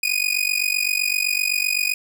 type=tone with amplitude modulation; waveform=sawtooth; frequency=2476 Hz; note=D#7; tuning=9 cents flat; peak=-12 dBFS; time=0.03-1.94 s; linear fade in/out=5 ms; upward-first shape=sine; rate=47.8 Hz; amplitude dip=90%; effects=none